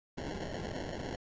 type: noise with sample-and-hold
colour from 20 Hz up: blue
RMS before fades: -39 dBFS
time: 0.17-1.16 s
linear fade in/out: 10 ms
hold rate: 1225 Hz
effects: resampled to 16000 Hz